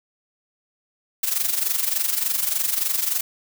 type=noise with amplitude modulation; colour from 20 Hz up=blue; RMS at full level=-20 dBFS; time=1.23-3.21 s; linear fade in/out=5 ms; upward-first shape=sine; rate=23.4 Hz; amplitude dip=70%; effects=none